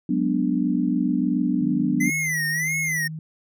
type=chord; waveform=sine; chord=G# half-diminished seventh; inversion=third; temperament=equal; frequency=185 / 207.7 / 246.9 / 293.7 Hz; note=F#3 / G#3 / B3 / D4; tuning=0 / 0 / 0 / 0 cents; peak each=-25 / -29 / -23 / -24 dBFS; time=0.09-2.1 s; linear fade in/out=5 ms
type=tone with pitch glide; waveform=sine; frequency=155.56 to 157.64 Hz; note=D#3 to D#3; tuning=0 to +23 cents; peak=-30 dBFS; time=1.61-3.19 s; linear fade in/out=2 ms; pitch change=+23 cents; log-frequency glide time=1.86-2.93 s
type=tone with vibrato; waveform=square; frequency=2002 Hz; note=B6; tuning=23 cents sharp; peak=-23 dBFS; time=2-3.08 s; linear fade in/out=10 ms; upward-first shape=sine; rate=1.6 Hz; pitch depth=150 cents each way
effects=none